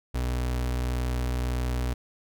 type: tone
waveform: 35% pulse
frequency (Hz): 61.74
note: B1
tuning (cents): 0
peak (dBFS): -24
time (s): 0.14-1.94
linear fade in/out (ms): 10
effects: none